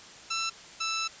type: tone pair in turn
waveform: 10% pulse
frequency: 1335 / 1322 Hz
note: E6 / E6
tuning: +22 / +5 cents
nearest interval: unison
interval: 17 cents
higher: first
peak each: -20 dBFS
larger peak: neither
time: 0.3-0.5 / 0.8-1.08 s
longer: second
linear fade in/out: 10 ms
effects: white hiss -48 dBFS RMS until 1.2 s + resampled to 16000 Hz